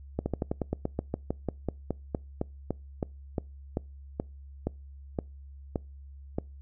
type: slowing click train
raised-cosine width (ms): 2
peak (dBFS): -15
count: 25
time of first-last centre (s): 0.19-6.385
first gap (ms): 70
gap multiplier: 1.1
effects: noise-tail reverb RT60 0.3 s tail -26 dB re dry + added 69 Hz sine -44 dBFS peak until 6.61 s